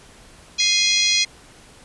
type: harmonic tone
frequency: 830.6 Hz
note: G#5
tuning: in tune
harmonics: 3 / 4 / 5 / 6 / 7 / 8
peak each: -24 / -22 / -20 / -25 / -24 / -28 dBFS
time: 0.58-1.25 s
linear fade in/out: 20 ms
type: tone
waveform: 40% pulse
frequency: 2093 Hz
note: C7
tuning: in tune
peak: -25 dBFS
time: 0.6-1.25 s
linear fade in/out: 2 ms
effects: pink hiss -47 dBFS RMS until 1.84 s + resampled to 24000 Hz